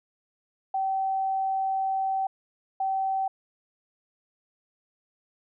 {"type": "tone bursts at uneven times", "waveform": "sine", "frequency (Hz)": 770, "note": "G5", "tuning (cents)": -31, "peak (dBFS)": -24, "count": 2, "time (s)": [[0.74, 2.27], [2.8, 3.28]], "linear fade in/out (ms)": 5, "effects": []}